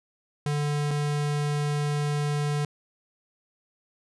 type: tone pair in turn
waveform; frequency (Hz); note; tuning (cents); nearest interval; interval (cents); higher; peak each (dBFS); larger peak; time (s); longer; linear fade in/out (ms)
square; 146.83 / 146.83; D3 / D3; 0 / 0; unison; 0; neither; -25; neither; 0.46-0.91 / 0.91-2.65; second; 2
effects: resampled to 24000 Hz